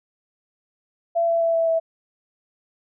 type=tone with pitch steps; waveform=sine; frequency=675 / 670 / 664.9 / 660 / 655 Hz; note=E5 / E5 / E5 / E5 / E5; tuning=+41 / +28 / +15 / +2 / -11 cents; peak=-17 dBFS; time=1.15-1.8 s; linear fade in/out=20 ms; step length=130 ms; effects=none